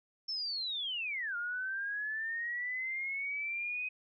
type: linear two-way sweep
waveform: sine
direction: down then up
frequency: 5380 to 1400 to 2520 Hz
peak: -34 dBFS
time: 0.28-3.89 s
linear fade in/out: 10 ms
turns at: 1.36 s
effects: none